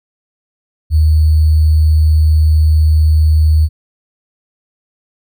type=tone with sample-and-hold; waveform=sine; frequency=77.78 Hz; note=D#2; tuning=in tune; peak=-6 dBFS; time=0.9-3.69 s; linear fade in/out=50 ms; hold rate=4410 Hz; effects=none